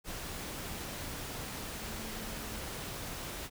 sine tone in noise, 220.4 Hz, A3, 3 cents sharp, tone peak -48 dBFS, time 1.8-2.62 s, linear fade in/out 50 ms, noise pink, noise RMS -41 dBFS, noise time 0.04-3.5 s, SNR -10 dB, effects none

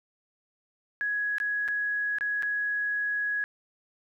sine tone with dropouts, 1671 Hz, G#6, 10 cents sharp, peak -26 dBFS, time 1.01-3.44 s, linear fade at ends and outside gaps 0 ms, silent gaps 1.383-1.401 / 1.679-1.685 / 2.185-2.209 / 2.424-2.431 s, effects 11-bit

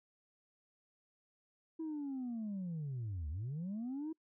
sine linear two-way sweep, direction down then up, 327 to 70.2 to 327 Hz, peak -36 dBFS, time 1.79-4.13 s, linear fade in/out 10 ms, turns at 3.29 s, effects noise-tail reverb RT60 0.1 s tail -26 dB re dry + tanh soft clip ceiling -36 dBFS

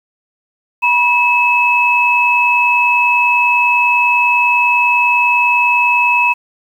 sine tone pair together, 970 / 2590 Hz, B5 / E7, -31 / -31 cents, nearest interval octave + perfect fourth, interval 1700 cents, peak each -13 / -11 dBFS, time 0.82-6.34 s, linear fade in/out 20 ms, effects 7-bit

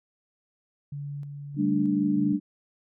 sine tone with tremolo, 143.2 Hz, D3, 43 cents flat, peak -32 dBFS, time 0.92-2.33 s, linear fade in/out 5 ms, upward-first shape square, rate 1.6 Hz, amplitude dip 35%
sine chord, G suspended second, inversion none, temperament equal, 196 / 220 / 293.7 Hz, G3 / A3 / D4, 0 / 0 / 0 cents, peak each -26 / -29 / -24 dBFS, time 1.56-2.4 s, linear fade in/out 50 ms
effects none

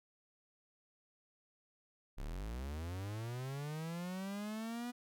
45% pulse linear sweep, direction up, 30.62 to 246.3 Hz, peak -40 dBFS, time 2.17-4.92 s, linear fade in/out 20 ms, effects none

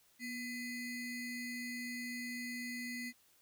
square ring-modulated tone, 1128 Hz, C#6, 30 cents sharp, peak -38 dBFS, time 0.19-3.13 s, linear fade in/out 50 ms, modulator 886 Hz, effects white hiss -69 dBFS RMS until 3.41 s

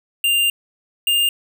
square tone pair in turn, 2794 / 2808 Hz, F7 / F7, 0 / +9 cents, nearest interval unison, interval 9 cents, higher second, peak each -15 dBFS, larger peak neither, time 0.24-0.5 / 1.07-1.29 s, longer first, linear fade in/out 2 ms, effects none

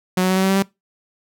sawtooth tone with pitch steps, 183.7 / 185.62 / 187.56 / 189.52 / 191.5 / 193.5 / 195.52 Hz, F#3 / F#3 / F#3 / F#3 / G3 / G3 / G3, -12 / +6 / +24 / +42 / -40 / -22 / -4 cents, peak -11 dBFS, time 0.17-0.625 s, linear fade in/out 5 ms, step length 65 ms, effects noise-tail reverb RT60 0.2 s tail -22 dB re dry

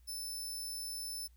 20% pulse tone, 5280 Hz, E8, 2 cents sharp, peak -34 dBFS, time 0.07-1.28 s, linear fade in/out 20 ms, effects added 60 Hz sine -59 dBFS peak until 1.36 s + white hiss -75 dBFS RMS until 1.36 s

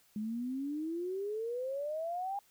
sine exponential sweep, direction up, 207.7 to 815 Hz, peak -34 dBFS, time 0.16-2.39 s, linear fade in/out 2 ms, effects white hiss -67 dBFS RMS until 2.5 s

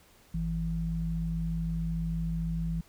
sine tone pair together, 51.3 / 164.81 Hz, G#1 / E3, -21 / 0 cents, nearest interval octave + minor sixth, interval 2021 cents, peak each -33 / -30 dBFS, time 0.34-2.81 s, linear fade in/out 5 ms, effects pink hiss -60 dBFS RMS until 2.88 s

